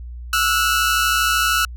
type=tone pair together; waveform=sawtooth; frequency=1322 / 1454.8 Hz; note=E6 / F#6; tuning=+5 / -30 cents; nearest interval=major second; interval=165 cents; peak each=-15 dBFS; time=0.33-1.65 s; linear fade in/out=2 ms; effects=added 60 Hz sine -30 dBFS peak until 1.76 s